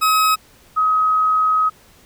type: tone pair in turn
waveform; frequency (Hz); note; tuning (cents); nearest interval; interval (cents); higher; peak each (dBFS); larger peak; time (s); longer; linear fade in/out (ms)
40% pulse / sine; 1274 / 1267.2; D#6 / D#6; +41 / +31; unison; 10; first; -12 / -13; first; 0.01-0.36 / 0.76-1.7; second; 20
effects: pink hiss -50 dBFS RMS until 2.05 s